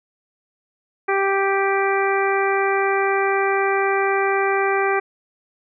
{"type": "harmonic tone", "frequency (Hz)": 392, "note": "G4", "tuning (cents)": 0, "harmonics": [1, 2, 3, 4, 5, 6], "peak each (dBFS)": [-20, -23, -25, -26, -27, -28], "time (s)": [1.08, 5], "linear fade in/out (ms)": 10, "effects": []}